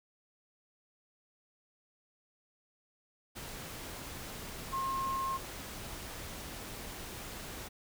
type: tone in noise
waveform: sine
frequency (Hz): 1069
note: C6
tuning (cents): +37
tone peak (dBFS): -32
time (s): 4.72-5.38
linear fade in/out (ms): 20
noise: pink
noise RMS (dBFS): -44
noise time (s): 3.35-7.69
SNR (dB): +9
effects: none